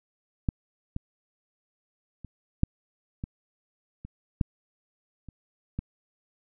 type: clicks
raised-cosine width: 5 ms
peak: -12 / -19 / -28 / -8 / -20 / -27 / -10 / -30 / -18 dBFS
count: 9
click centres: 0.488 / 0.964 / 2.247 / 2.634 / 3.239 / 4.05 / 4.412 / 5.287 / 5.79 s
effects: none